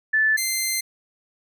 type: tone pair in turn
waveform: sine / 10% pulse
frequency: 1749 / 2080 Hz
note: A6 / C7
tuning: -11 / -11 cents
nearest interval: minor third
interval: 300 cents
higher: second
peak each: -16 / -13 dBFS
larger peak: second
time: 0.13-0.37 / 0.37-0.81 s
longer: second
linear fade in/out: 10 ms
effects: none